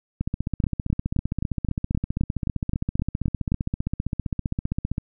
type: two click trains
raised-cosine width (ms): 5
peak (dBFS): -10 / -12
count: 12 / 74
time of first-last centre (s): 0.64-3.52 / 0.21-4.981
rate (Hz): 3.82 / 15.3
effects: none